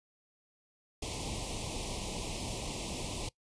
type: band-stop noise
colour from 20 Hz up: pink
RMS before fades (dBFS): -38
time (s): 1.02-3.29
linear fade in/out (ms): 5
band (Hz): 1000 to 2300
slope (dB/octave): 48
effects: noise-tail reverb RT60 0.1 s tail -21 dB re dry + resampled to 22050 Hz

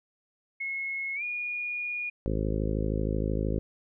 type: tone with pitch glide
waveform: sine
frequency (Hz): 2175 to 2441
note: C#7 to D#7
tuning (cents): -33 to -34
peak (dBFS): -30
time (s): 0.6-2.1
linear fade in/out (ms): 10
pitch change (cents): +199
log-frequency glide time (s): 1.15-1.23
type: harmonic tone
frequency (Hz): 53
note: G#1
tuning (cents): +36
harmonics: 1 / 2 / 3 / 4 / 5 / 6 / 7 / 8 / 9 / 10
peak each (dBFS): -30 / -33 / -35 / -36 / -37 / -38 / -38 / -39 / -40 / -40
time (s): 2.26-3.59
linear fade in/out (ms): 0
effects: none

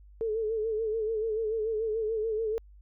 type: tone with vibrato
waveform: sine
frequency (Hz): 440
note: A4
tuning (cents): 0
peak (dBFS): -27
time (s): 0.21-2.58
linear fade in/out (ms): 0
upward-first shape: sine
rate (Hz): 6.9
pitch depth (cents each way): 63
effects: added 50 Hz sine -50 dBFS peak until 2.81 s

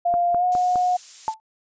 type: tone with pitch glide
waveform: sine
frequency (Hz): 698.5 to 724.4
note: F5 to F#5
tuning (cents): 0 to -37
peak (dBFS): -17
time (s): 0.05-0.97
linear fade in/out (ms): 10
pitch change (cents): +63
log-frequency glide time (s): 0.37-0.44
type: click train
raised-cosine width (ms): 1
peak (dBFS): -17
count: 4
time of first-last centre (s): 0.14-0.757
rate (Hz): 4.86
type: noise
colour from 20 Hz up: violet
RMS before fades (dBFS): -33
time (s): 0.52-1.34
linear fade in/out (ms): 0
type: tone with exponential decay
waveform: sine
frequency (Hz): 880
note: A5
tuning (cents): 0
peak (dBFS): -16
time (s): 1.28-1.4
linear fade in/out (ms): 0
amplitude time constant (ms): 24
effects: resampled to 16000 Hz

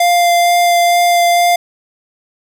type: tone with vibrato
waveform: square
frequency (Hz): 697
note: F5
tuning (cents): -4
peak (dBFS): -9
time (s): 0-1.56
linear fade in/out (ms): 5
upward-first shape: sine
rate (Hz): 2.2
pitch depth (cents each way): 9
effects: none

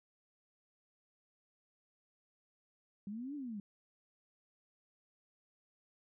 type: exponential two-way sweep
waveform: sine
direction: up then down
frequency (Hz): 194.4 to 299.8 to 194.4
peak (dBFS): -40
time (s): 3.07-3.6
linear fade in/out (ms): 2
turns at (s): 3.35
effects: none

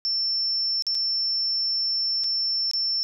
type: tone with dropouts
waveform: sine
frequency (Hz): 5380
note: E8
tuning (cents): +34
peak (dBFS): -22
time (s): 0.05-3.03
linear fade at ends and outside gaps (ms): 0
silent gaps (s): 0.823-0.867 / 0.947-0.951 / 2.237-2.242 / 2.713-2.735
effects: none

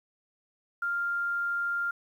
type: tone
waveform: sine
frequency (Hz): 1396.9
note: F6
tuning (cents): 0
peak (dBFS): -27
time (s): 0.82-1.91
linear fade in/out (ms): 5
effects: 10-bit

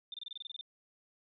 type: tone bursts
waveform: sine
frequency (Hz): 3588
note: A7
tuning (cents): +33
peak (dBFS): -40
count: 11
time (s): 0.12-0.611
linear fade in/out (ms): 2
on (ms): 21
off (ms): 26
effects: none

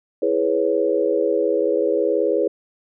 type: chord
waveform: sine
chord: C# minor seventh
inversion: first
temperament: equal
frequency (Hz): 329.6 / 415.3 / 493.9 / 554.4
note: E4 / G#4 / B4 / C#5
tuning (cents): 0 / 0 / 0 / 0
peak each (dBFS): -24 / -21 / -21 / -23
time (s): 0.22-2.48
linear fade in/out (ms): 5
effects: none

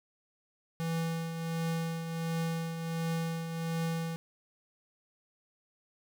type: tone with tremolo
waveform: square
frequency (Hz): 164.81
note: E3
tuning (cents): 0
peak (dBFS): -30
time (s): 0.8-4.16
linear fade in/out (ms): 0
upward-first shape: triangle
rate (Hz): 1.4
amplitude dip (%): 55
effects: none

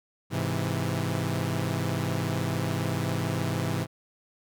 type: chord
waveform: sawtooth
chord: Ab augmented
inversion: none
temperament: equal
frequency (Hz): 103.83 / 130.81 / 164.81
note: Ab2 / C3 / E3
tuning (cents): 0 / 0 / 0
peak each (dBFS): -27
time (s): 0.3-3.87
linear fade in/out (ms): 50
effects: none

